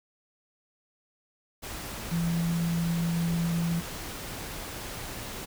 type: tone in noise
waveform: sine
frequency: 168.6 Hz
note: E3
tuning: 39 cents sharp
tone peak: -25 dBFS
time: 2.11-3.81 s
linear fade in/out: 20 ms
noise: pink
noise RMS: -38 dBFS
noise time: 1.62-5.46 s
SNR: +10 dB
effects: none